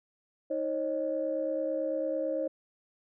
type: tone cluster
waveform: sine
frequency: 315.8 / 541 / 610 Hz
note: D#4 / C#5 / D#5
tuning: +26 / -42 / -34 cents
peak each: -35 / -30 / -35 dBFS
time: 0.5-2.48 s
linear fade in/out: 10 ms
effects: tanh soft clip ceiling -19 dBFS